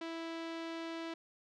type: tone with low-pass filter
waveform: sawtooth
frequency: 329.6 Hz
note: E4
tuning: in tune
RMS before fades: -42 dBFS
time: 0.01-1.14 s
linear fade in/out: 5 ms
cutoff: 3900 Hz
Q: 1.2
effects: none